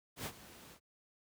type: noise with ADSR envelope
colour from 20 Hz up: pink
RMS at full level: -39 dBFS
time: 0.16-0.8 s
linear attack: 92 ms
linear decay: 63 ms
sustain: -16 dB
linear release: 73 ms
effects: high-pass 80 Hz 12 dB/octave